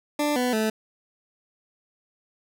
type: tone with pitch steps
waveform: 20% pulse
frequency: 295.1 / 248.7 / 218.3 Hz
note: D4 / B3 / A3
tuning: +8 / +12 / -13 cents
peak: -17 dBFS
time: 0.19-0.7 s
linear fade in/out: 5 ms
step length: 170 ms
effects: none